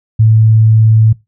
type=tone; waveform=sine; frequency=110.4 Hz; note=A2; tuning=6 cents sharp; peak=-4 dBFS; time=0.19-1.13 s; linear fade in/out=10 ms; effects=noise-tail reverb RT60 0.2 s tail -20 dB re dry